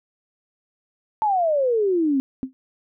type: exponential sweep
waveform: sine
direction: down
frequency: 890 to 260 Hz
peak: -17 dBFS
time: 1.22-2.2 s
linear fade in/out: 0 ms
type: tone with exponential decay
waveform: sine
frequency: 261.6 Hz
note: C4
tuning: in tune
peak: -19 dBFS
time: 2.43-2.53 s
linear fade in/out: 0 ms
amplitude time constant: 21 ms
effects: none